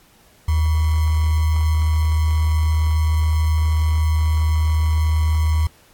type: tone with sample-and-hold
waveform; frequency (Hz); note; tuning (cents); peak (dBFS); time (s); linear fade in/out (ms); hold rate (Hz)
sine; 78.5; D#2; +16; -14; 0.48-5.67; 5; 1050
effects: pink hiss -53 dBFS RMS until 5.93 s + AAC 64 kbps